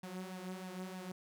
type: tone with flanger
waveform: sawtooth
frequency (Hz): 185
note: F#3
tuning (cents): 0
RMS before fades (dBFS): -45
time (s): 0.03-1.12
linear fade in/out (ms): 5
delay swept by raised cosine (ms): 1.1 to 5.3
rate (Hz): 3.2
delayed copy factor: +0.6
effects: none